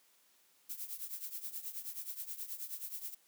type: noise with tremolo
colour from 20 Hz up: violet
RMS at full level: -40 dBFS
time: 0.69-3.15 s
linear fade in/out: 10 ms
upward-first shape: triangle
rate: 9.4 Hz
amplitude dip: 85%
effects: white hiss -69 dBFS RMS until 3.27 s + high-pass 200 Hz 12 dB/octave